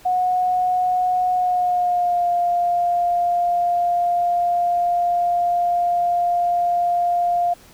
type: tone with pitch glide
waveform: sine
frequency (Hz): 730 to 700.7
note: F#5 to F5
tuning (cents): -24 to +6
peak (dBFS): -16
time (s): 0.05-7.54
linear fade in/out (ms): 10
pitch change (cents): -70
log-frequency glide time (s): 1.33-2.27
effects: pink hiss -48 dBFS RMS until 7.73 s